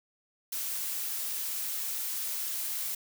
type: noise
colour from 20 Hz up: blue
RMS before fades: -34 dBFS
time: 0.52-2.95 s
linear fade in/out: 5 ms
effects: none